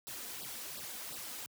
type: noise with flanger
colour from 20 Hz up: white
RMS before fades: -44 dBFS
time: 0.07-1.46 s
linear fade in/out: 0 ms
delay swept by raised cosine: 0.22 to 4.12 ms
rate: 2.8 Hz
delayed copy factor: +0.95
effects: high-pass 80 Hz 12 dB/octave